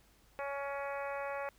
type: harmonic tone with a mistuned harmonic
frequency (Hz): 279.9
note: C#4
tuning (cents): +17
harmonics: 2 / 3 / 4 / 5 / 6 / 7 / 8 / 9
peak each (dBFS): -39 / -43 / -45 / -47 / -49 / -50 / -51 / -52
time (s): 0.39-1.49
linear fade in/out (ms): 0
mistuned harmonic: 7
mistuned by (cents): -15
effects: added 50 Hz sine -67 dBFS peak until 1.58 s + pink hiss -67 dBFS RMS until 1.58 s